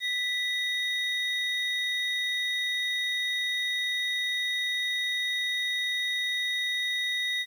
triangle tone pair together, 1975.5 / 3738 Hz, B6 / A#7, 0 / +4 cents, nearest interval major seventh, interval 1104 cents, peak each -28 dBFS, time 0-7.46 s, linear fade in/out 50 ms, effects 10-bit

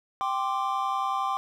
triangle chord, G suspended fourth, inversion none, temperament just, 784 / 1045.3 / 1176 Hz, G5 / C6 / D6, 0 / -2 / +2 cents, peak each -28 dBFS, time 0.21-1.37 s, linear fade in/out 0 ms, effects none

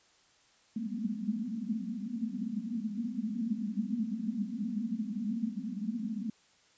white band-pass noise, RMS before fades -35 dBFS, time 0.76-6.3 s, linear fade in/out 5 ms, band 200 to 240 Hz, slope 96 dB/octave, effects white hiss -65 dBFS RMS until 6.77 s + resampled to 16000 Hz

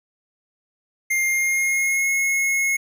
square tone with pitch glide, 2114 to 2171 Hz, C7 to C#7, +17 to -37 cents, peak -19 dBFS, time 1.1-2.77 s, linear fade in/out 10 ms, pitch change +46 cents, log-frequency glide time 1.25-2.1 s, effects none

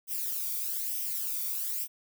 violet noise with flanger, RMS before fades -33 dBFS, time 0.07-1.88 s, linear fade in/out 50 ms, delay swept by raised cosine 0.35 to 0.88 ms, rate 1.1 Hz, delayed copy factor +0.65, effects none

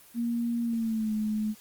sine tone with pitch glide, 235.1 to 214.3 Hz, A#3 to A3, +15 to -45 cents, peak -26 dBFS, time 0.14-1.55 s, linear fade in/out 50 ms, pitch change -160 cents, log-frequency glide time 0.63-1.13 s, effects white hiss -54 dBFS RMS until 1.6 s + Opus 32 kbps

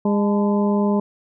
harmonic tone with a mistuned harmonic, 204.2 Hz, G#3, 29 cents flat, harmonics 1 / 2 / 3 / 4 / 5, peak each -17 / -23 / -27 / -29 / -31 dBFS, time 0.05-1 s, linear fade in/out 5 ms, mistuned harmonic 4, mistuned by +100 cents, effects none

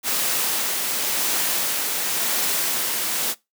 white noise with tremolo, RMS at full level -22 dBFS, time 0.03-3.35 s, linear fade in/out 50 ms, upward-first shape sine, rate 0.93 Hz, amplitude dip 25%, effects noise-tail reverb RT60 0.2 s tail -21 dB re dry + high-pass 200 Hz 12 dB/octave

